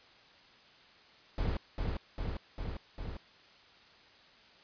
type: noise with echo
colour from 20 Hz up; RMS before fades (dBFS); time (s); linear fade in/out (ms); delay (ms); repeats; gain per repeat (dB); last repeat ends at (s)
brown; -32; 1.38-1.57; 2; 400; 4; -2; 3.17
effects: white hiss -59 dBFS RMS until 4.63 s + resampled to 11025 Hz